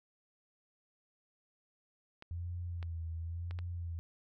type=clicks; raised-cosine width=0.3 ms; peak=-32 dBFS; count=4; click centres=2.224 / 2.828 / 3.51 / 3.589 s
type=tone with vibrato; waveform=sine; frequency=84.8 Hz; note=E2; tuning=50 cents sharp; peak=-37 dBFS; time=2.31-3.99 s; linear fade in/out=0 ms; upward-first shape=sine; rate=0.96 Hz; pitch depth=58 cents each way
effects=none